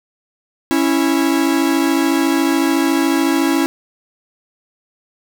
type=tone pair together; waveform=45% pulse; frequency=275.7 / 329.6 Hz; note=C#4 / E4; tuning=-9 / 0 cents; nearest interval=minor third; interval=309 cents; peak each=-16 dBFS; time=0.71-3.66 s; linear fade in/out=0 ms; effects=none